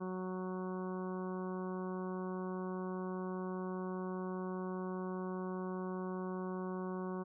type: harmonic tone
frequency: 185 Hz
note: F#3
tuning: in tune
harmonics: 1 / 2 / 3 / 4 / 5 / 6 / 7 / 8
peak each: -40 / -42 / -50 / -53 / -51 / -49 / -60 / -57 dBFS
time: 0-7.24 s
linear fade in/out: 20 ms
effects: none